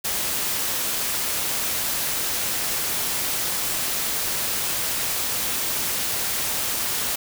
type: noise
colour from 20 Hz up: white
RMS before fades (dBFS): -25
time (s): 0.04-7.16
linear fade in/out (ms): 10
effects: none